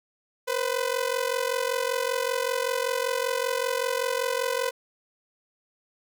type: ring-modulated tone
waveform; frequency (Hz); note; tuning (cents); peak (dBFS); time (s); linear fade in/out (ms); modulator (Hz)
sawtooth; 502; B4; +28; -18; 0.47-4.71; 20; 22.6
effects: none